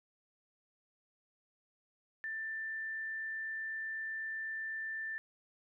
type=tone; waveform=sine; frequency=1776 Hz; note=A6; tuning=16 cents sharp; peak=-37 dBFS; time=2.24-5.18 s; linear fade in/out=0 ms; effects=none